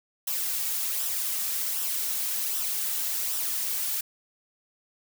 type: noise with flanger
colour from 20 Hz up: blue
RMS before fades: -29 dBFS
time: 0.27-4.01 s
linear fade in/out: 5 ms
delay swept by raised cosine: 0.44 to 2.94 ms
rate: 1.3 Hz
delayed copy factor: -0.5
effects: none